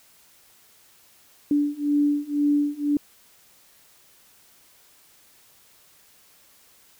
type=beating tone pair; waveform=sine; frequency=290 / 292 Hz; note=D4 / D4; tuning=-22 / -10 cents; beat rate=2 Hz; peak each=-23 / -22 dBFS; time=1.51-2.97 s; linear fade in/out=2 ms; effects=white hiss -56 dBFS RMS until 6.99 s